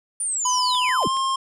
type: linear sweep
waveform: sine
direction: down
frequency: 9490 to 81 Hz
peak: -22 dBFS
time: 0.2-1.08 s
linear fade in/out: 5 ms
type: tone with pitch glide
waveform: square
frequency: 1000 to 1065.6 Hz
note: B5 to C6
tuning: +21 to +31 cents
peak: -21 dBFS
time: 0.45-1.36 s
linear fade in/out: 5 ms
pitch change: +110 cents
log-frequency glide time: 0.83-1.14 s
type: click train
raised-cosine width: 0.2 ms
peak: -22 dBFS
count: 4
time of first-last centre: 0.75-1.17 s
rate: 7.15 Hz
effects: resampled to 24000 Hz + 9-bit